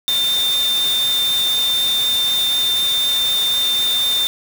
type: tone in noise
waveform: sine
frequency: 3602 Hz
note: A7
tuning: 40 cents sharp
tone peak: -15 dBFS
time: 0.08-4.27 s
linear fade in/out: 0 ms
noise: white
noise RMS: -26 dBFS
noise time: 0.08-4.27 s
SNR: +8 dB
effects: none